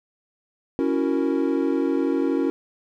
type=chord; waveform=triangle; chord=F# dominant seventh; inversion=second; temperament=equal; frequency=277.2 / 329.6 / 370 / 466.2 Hz; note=C#4 / E4 / F#4 / A#4; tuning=0 / 0 / 0 / 0 cents; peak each=-21 / -23 / -25 / -26 dBFS; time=0.79-2.5 s; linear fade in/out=0 ms; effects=none